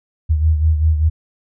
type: beating tone pair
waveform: sine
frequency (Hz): 77.9 / 83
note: D#2 / E2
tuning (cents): +3 / +12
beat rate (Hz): 5.1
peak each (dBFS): -12 / -20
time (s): 0.29-1.1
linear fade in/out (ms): 20
effects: none